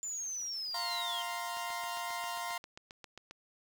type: linear sweep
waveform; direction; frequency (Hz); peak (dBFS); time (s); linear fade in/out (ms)
sine; down; 7160 to 3096; -36; 0.03-1.22; 0
type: chord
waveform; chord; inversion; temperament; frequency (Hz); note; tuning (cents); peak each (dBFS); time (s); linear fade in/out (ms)
sawtooth; F suspended fourth; none; equal; 698.5 / 932.3 / 1046.5; F5 / Bb5 / C6; 0 / 0 / 0; -37; 0.74-2.58; 5
type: click train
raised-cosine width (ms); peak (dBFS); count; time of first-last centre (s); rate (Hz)
0.2; -30; 14; 1.57-3.31; 7.47
effects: 9-bit